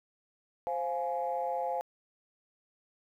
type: chord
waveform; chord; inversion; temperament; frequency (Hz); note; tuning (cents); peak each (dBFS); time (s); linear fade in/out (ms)
sine; F minor; second; just; 523.8 / 698.5 / 838.1; C5 / F5 / Ab5; +2 / 0 / +16; -34; 0.67-1.81; 0
effects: tanh soft clip ceiling -22 dBFS + 11-bit